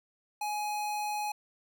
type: tone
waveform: square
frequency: 838 Hz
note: G#5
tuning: 15 cents sharp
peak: -32 dBFS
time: 0.41-1.32 s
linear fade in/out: 5 ms
effects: none